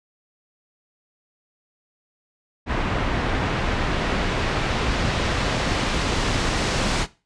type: noise with low-pass filter sweep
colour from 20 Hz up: pink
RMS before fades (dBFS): -23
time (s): 2.66-7.07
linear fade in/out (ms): 50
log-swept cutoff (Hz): 2200 to 6600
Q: 0.72
effects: noise-tail reverb RT60 0.3 s tail -18 dB re dry + resampled to 22050 Hz